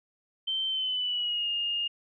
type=tone with pitch glide; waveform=sine; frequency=3109 to 2835 Hz; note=G7 to F7; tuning=-15 to +25 cents; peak=-27 dBFS; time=0.47-1.88 s; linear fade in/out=10 ms; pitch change=-160 cents; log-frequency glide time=0.67-1.49 s; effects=none